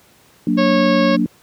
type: chord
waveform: sine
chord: Gb augmented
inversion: none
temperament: equal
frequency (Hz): 185 / 233.1 / 293.7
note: Gb3 / Bb3 / D4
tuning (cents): 0 / 0 / 0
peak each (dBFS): -19 / -17 / -18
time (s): 0.47-1.26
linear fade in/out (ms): 2
type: harmonic tone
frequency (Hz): 548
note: C#5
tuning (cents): -20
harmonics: 1 / 2 / 3 / 4 / 5 / 6 / 7 / 8 / 9 / 10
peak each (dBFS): -16 / -22 / -26 / -28 / -30 / -32 / -33 / -34 / -35 / -36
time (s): 0.57-1.17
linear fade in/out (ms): 20
effects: pink hiss -51 dBFS RMS until 1.42 s + high-pass 100 Hz 12 dB/octave